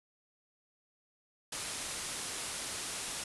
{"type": "low-pass noise", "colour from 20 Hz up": "white", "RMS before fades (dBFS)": -40, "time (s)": [1.52, 3.24], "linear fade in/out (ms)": 5, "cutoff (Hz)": 11000, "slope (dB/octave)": 96, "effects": []}